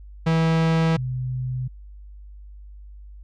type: tone pair in turn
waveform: 45% pulse / sine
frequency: 162.7 / 127.42 Hz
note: E3 / C3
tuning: -22 / -45 cents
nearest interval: major third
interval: 423 cents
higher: first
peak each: -17 / -24 dBFS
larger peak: first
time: 0.26-0.97 / 0.97-1.68 s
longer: neither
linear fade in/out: 10 ms
effects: added 50 Hz sine -39 dBFS peak until 3.23 s + low-pass 4000 Hz 12 dB/octave